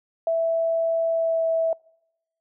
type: tone with pitch glide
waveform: sine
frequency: 659.3 to 654 Hz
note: E5 to E5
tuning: 0 to -14 cents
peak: -19 dBFS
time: 0.27-1.73 s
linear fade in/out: 2 ms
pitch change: -14 cents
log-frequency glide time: 1.11-1.46 s
effects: noise-tail reverb RT60 0.9 s tail -26 dB re dry